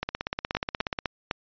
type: two click trains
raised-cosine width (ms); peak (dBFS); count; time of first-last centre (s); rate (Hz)
0.3; -12 / -10; 17 / 4; 0.03-0.988 / 0.55-1.311; 16.7 / 3.94
effects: resampled to 11025 Hz